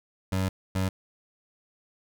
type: tone bursts at uneven times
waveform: 25% pulse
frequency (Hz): 94.6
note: F#2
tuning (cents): +39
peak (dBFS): -21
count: 2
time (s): 0.32-0.49 / 0.75-0.89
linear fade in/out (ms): 5
effects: none